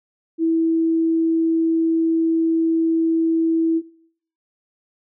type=tone; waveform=sine; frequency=326.9 Hz; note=E4; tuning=14 cents flat; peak=-15 dBFS; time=0.38-3.82 s; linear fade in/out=50 ms; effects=noise-tail reverb RT60 0.6 s tail -18 dB re dry